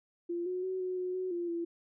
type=tone with pitch steps; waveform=sine; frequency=345.1 / 365 / 374.4 / 367.8 / 364.7 / 370.7 / 346.6 / 339.2 Hz; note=F4 / F#4 / F#4 / F#4 / F#4 / F#4 / F4 / E4; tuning=-21 / -24 / +20 / -10 / -25 / +3 / -13 / +50 cents; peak=-32 dBFS; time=0.29-1.65 s; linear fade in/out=10 ms; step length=170 ms; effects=none